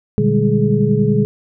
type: tone cluster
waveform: sine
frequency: 120.1 / 148.8 / 196.6 / 207.4 / 420.8 Hz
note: B2 / D3 / G3 / G#3 / G#4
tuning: -48 / +23 / +5 / -2 / +23 cents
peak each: -18 dBFS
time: 0.18-1.25 s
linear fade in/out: 0 ms
effects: none